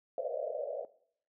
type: band-pass noise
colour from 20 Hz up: pink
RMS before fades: -37 dBFS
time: 0.18-0.85 s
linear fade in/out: 2 ms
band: 480 to 660 Hz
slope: 96 dB/octave
effects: noise-tail reverb RT60 0.6 s tail -18 dB re dry